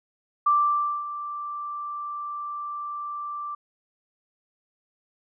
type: tone with ADSR envelope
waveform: sine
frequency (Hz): 1174.7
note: D6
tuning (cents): 0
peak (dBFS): -16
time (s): 0.46-3.55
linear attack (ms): 8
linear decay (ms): 570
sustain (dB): -14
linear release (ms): 6
effects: none